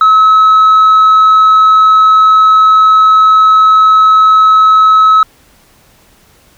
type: tone with tanh clipping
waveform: sine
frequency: 1289 Hz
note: E6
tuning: 39 cents flat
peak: -3 dBFS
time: 0.01-5.23 s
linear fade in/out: 2 ms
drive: 1 dB
effects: pink hiss -46 dBFS RMS until 6.57 s